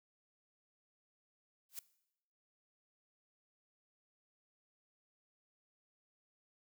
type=noise with exponential growth; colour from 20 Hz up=blue; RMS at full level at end=-39 dBFS; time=1.69-1.79 s; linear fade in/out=2 ms; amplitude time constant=20 ms; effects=noise-tail reverb RT60 0.8 s tail -19 dB re dry